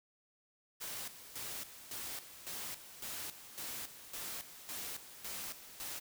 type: noise with tremolo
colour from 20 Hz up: white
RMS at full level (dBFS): -43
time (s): 0.8-6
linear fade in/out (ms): 20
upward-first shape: square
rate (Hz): 1.8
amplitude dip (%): 70
effects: none